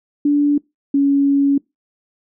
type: tone pair in turn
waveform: sine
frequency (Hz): 290 / 279.8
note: D4 / C#4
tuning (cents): -22 / +16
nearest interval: minor second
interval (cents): 62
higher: first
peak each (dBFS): -11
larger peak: neither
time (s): 0.25-0.58 / 0.94-1.58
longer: second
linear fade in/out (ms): 5
effects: noise-tail reverb RT60 0.2 s tail -24 dB re dry